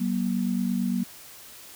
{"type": "tone pair together", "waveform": "sine", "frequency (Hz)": [188.89, 237.7], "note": ["F#3", "A#3"], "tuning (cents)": [36, 34], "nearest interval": "major third", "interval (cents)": 398, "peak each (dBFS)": [-26, -26], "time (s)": [0, 1.04], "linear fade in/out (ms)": 10, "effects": ["white hiss -46 dBFS RMS until 1.75 s"]}